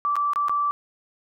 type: tone with dropouts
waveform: sine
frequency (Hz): 1163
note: D6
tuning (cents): -17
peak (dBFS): -20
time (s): 0.05-0.71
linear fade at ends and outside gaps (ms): 0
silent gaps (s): 0.156-0.165 / 0.334-0.359 / 0.484-0.495
effects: none